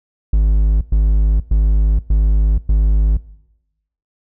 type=tone bursts; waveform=triangle; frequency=51.91 Hz; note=G#1; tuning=in tune; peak=-7 dBFS; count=5; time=0.33-3.17 s; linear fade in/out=5 ms; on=480 ms; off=110 ms; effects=noise-tail reverb RT60 0.9 s tail -20 dB re dry